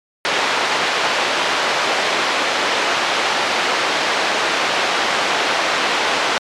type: band-pass noise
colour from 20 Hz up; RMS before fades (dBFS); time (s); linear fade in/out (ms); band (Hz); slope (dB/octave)
pink; -18; 0.25-6.38; 0; 560 to 4200; 12
effects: low-pass 8000 Hz 12 dB/octave + MP3 96 kbps